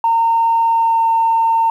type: tone with pitch glide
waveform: sine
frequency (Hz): 916 to 909.1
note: A#5 to A#5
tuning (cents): -31 to -44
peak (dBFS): -10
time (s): 0.04-1.7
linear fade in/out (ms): 2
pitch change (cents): -13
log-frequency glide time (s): 0.65-1.08
effects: tanh soft clip ceiling -6 dBFS + 8-bit